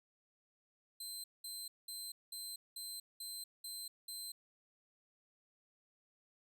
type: tone bursts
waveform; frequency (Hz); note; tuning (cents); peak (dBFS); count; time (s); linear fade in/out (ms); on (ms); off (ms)
20% pulse; 4100; C8; -36; -38; 8; 1-4.32; 5; 240; 200
effects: none